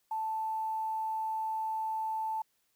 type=tone with quantisation; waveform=sine; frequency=880 Hz; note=A5; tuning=in tune; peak=-31 dBFS; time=0.11-2.42 s; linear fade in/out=5 ms; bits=10; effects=white hiss -75 dBFS RMS until 2.75 s